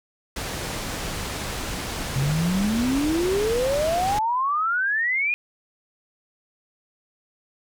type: low-pass noise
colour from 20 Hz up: pink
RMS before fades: -30 dBFS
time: 0.36-4.19 s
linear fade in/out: 5 ms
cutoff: 10000 Hz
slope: 12 dB/octave
type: exponential sweep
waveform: sine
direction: up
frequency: 130.81 to 2484 Hz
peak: -20 dBFS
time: 2.16-5.34 s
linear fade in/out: 0 ms
effects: none